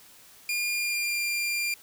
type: tone with pitch glide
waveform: sawtooth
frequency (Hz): 2416 to 2390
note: D7 to D7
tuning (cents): +48 to +30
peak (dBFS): -23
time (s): 0.49-1.74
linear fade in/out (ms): 2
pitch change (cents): -18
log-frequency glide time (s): 0.68-1.19
effects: white hiss -53 dBFS RMS until 1.82 s